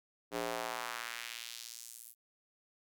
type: tone with high-pass filter sweep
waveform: square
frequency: 58.5 Hz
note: A#1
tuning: 7 cents sharp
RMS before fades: -42 dBFS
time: 0.31-2.15 s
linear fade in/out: 50 ms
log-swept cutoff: 370 to 12000 Hz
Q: 1.3
effects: none